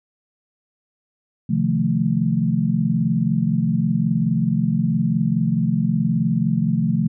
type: chord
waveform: sine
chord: F dominant seventh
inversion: second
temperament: equal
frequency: 130.81 / 155.56 / 174.61 / 220 Hz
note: C3 / Eb3 / F3 / A3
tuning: 0 / 0 / 0 / 0 cents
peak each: -24 / -23 / -21 / -21 dBFS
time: 1.49-7.08 s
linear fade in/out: 10 ms
effects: none